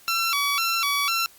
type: tone with vibrato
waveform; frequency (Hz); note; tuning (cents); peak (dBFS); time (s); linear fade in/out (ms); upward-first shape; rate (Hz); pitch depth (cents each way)
15% pulse; 1240; D#6; -6; -15; 0.08-1.26; 0; square; 2; 150
effects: white hiss -52 dBFS RMS until 1.38 s + Opus 48 kbps